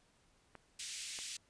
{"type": "clicks", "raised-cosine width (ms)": 0.5, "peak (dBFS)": -35, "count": 2, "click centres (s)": [0.553, 1.189]}
{"type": "band-pass noise", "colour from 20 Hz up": "white", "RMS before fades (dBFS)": -45, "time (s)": [0.79, 1.37], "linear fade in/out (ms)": 5, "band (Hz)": [2200, 8800], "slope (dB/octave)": 24}
{"effects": ["pink hiss -71 dBFS RMS until 1.49 s", "resampled to 22050 Hz"]}